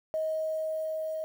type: tone with level ramp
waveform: sine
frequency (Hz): 631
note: D#5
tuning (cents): +24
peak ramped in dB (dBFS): -27 to -31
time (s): 0.14-1.24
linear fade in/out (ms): 0
effects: 9-bit